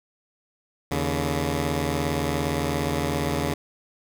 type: tone pair together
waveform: 10% pulse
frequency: 79.58 / 141.8 Hz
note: D#2 / C#3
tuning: +40 / +40 cents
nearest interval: minor seventh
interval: 1000 cents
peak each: -18 dBFS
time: 0.91-3.54 s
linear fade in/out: 5 ms
effects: none